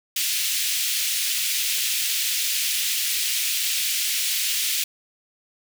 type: high-pass noise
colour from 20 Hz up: pink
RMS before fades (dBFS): -24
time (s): 0.16-4.84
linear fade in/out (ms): 5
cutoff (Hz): 2500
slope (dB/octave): 24
effects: none